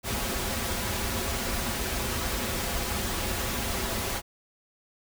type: noise with comb filter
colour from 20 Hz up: pink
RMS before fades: -30 dBFS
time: 0.03-4.22 s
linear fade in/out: 50 ms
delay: 6.6 ms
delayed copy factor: -0.6
effects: none